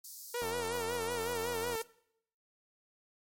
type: high-pass noise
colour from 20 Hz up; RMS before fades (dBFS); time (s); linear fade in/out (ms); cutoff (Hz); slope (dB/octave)
white; -47; 0.04-1.83; 5; 4500; 48
type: tone with vibrato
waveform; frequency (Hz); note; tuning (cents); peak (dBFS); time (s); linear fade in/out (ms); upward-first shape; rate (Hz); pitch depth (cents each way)
sawtooth; 466.2; A#4; 0; -30; 0.34-1.82; 5; sine; 5.4; 80
type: click train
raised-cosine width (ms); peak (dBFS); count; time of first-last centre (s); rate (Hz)
1; -28; 121; 0.42-1.753; 90
effects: noise-tail reverb RT60 0.7 s tail -21 dB re dry + MP3 64 kbps